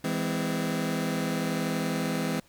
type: chord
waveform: sawtooth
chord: E augmented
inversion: none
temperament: just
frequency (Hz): 164.81 / 206 / 257.5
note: E3 / G#3 / B#3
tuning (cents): 0 / -14 / -28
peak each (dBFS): -27 / -28 / -27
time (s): 0.04-2.4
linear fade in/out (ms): 5
effects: pink hiss -60 dBFS RMS until 2.48 s